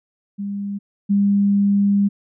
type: tone pair in turn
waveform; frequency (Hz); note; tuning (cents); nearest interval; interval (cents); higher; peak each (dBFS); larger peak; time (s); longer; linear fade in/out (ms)
sine; 200.9 / 200.9; G3 / G3; +43 / +43; unison; 0; neither; -23 / -13; second; 0.38-0.79 / 1.09-2.09; second; 20
effects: none